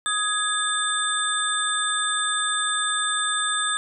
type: tone cluster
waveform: sine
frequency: 1255 / 1668 / 3576 / 8110 Hz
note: D#6 / G#6 / A7 / B8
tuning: +15 / +7 / +27 / +45 cents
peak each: -27 dBFS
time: 0.06-3.77 s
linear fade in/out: 0 ms
effects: none